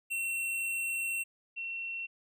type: tone pair in turn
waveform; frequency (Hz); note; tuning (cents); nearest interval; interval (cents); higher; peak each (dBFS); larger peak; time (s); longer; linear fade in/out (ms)
square / sine; 2717 / 2717; F7 / F7; -48 / -48; unison; 0; neither; -32 / -35; first; 0.1-1.24 / 1.56-2.07; first; 20
effects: none